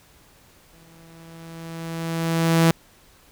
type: tone with exponential growth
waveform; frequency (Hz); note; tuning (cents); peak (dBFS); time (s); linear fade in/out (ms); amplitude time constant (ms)
sawtooth; 164.81; E3; 0; -9; 0.73-2.71; 0; 430
effects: pink hiss -54 dBFS RMS until 3.31 s